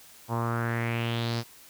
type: tone with low-pass filter sweep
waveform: sawtooth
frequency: 116.8 Hz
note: A#2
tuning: 4 cents sharp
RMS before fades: -29 dBFS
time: 0.28-1.44 s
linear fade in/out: 50 ms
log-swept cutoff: 910 to 5200 Hz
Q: 4.1
effects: white hiss -52 dBFS RMS until 1.69 s